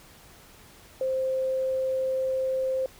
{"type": "tone", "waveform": "sine", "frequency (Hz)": 524, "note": "C5", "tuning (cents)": 2, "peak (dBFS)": -24, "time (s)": [1.01, 2.86], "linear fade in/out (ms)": 2, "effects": ["pink hiss -52 dBFS RMS until 2.99 s"]}